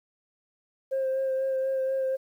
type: tone with vibrato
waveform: sine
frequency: 530 Hz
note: C5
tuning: 22 cents sharp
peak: -23 dBFS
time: 0.91-2.17 s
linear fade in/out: 20 ms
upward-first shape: sine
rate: 4.1 Hz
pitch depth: 17 cents each way
effects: tanh soft clip ceiling -22 dBFS + 10-bit